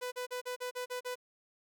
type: tone bursts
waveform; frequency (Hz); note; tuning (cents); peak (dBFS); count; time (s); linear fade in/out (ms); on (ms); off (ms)
sawtooth; 497.7; B4; +13; -32; 8; 0.01-1.156; 20; 110; 38
effects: none